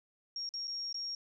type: tone with dropouts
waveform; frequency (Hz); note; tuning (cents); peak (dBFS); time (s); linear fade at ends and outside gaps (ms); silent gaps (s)
sine; 5570; F8; -5; -36; 0.36-1.15; 2; 0.491-0.538 / 0.673-0.678 / 0.928-0.943
effects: none